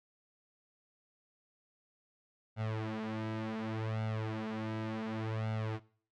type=tone with flanger; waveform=sawtooth; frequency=110 Hz; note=A2; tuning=in tune; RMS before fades=-37 dBFS; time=2.56-5.8 s; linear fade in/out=50 ms; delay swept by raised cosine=1.4 to 6 ms; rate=0.68 Hz; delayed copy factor=+0.95; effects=noise-tail reverb RT60 0.5 s tail -21 dB re dry + low-pass 3000 Hz 12 dB/octave